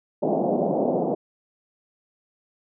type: band-pass noise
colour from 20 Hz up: white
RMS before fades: -23 dBFS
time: 0.22-1.15 s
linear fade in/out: 10 ms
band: 160 to 740 Hz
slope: 48 dB/octave
effects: none